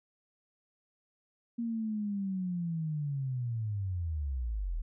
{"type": "linear sweep", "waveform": "sine", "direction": "down", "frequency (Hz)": [236.1, 36.71], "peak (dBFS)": -31, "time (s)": [1.58, 4.82], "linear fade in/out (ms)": 10, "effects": []}